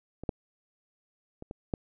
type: clicks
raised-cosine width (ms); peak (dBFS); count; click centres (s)
2; -26 / -15 / -28 / -25 / -16; 5; 0.236 / 0.292 / 1.424 / 1.511 / 1.738
effects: none